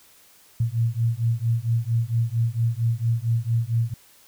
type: beating tone pair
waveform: sine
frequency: 113.6 / 118 Hz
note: A#2 / A#2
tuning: -44 / +22 cents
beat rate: 4.4 Hz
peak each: -23 dBFS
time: 0.6-3.94 s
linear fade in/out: 5 ms
effects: white hiss -54 dBFS RMS until 4.27 s